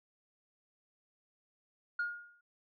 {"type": "tone with exponential decay", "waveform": "sine", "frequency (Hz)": 1427, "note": "F6", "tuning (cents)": 37, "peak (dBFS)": -28, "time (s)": [1.99, 2.41], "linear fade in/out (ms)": 5, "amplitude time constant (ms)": 91, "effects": ["tanh soft clip ceiling -28 dBFS"]}